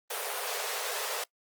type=high-pass noise; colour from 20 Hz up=pink; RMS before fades=-34 dBFS; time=0.1-1.24 s; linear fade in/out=5 ms; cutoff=410 Hz; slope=96 dB/octave; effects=noise-tail reverb RT60 0.1 s tail -23 dB re dry + Opus 32 kbps